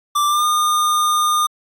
square tone with pitch glide, 1174.7 to 1216.1 Hz, D6 to D#6, 0 to -40 cents, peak -15 dBFS, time 0.15-1.47 s, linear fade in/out 10 ms, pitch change +60 cents, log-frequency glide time 0.27-0.45 s, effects AAC 64 kbps

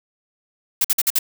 blue noise bursts, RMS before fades -17 dBFS, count 5, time 0.81-1.189 s, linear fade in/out 5 ms, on 35 ms, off 51 ms, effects none

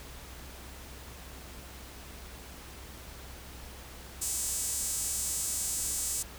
sawtooth tone with high-pass filter, 323.9 Hz, E4, 30 cents flat, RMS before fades -33 dBFS, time 4.21-6.23 s, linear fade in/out 10 ms, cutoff 7800 Hz, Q 2.6, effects added 64 Hz sine -48 dBFS peak until 6.38 s + pink hiss -48 dBFS RMS until 6.38 s

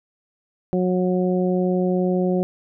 harmonic tone, 182.4 Hz, F#3, 24 cents flat, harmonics 1 / 2 / 3 / 4, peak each -20 / -22 / -26 / -32 dBFS, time 0.73-2.43 s, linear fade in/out 0 ms, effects none

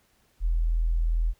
sine tone, 41.2 Hz, E1, in tune, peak -21 dBFS, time 0.4-1.34 s, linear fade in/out 50 ms, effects pink hiss -66 dBFS RMS until 1.39 s

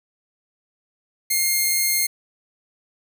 5% pulse tone, 2127 Hz, C7, 28 cents sharp, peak -8 dBFS, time 1.3-2.07 s, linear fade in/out 10 ms, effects 8-bit

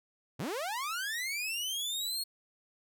sawtooth linear sweep, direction up, 101.5 to 4342 Hz, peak -30 dBFS, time 0.39-2.24 s, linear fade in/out 10 ms, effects none

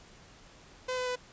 sawtooth tone with pitch steps, 509 / 503.7 / 498.5 Hz, C5 / B4 / B4, -48 / +34 / +16 cents, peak -27 dBFS, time 0.88-1.159 s, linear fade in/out 10 ms, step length 93 ms, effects pink hiss -55 dBFS RMS until 1.32 s + resampled to 16000 Hz

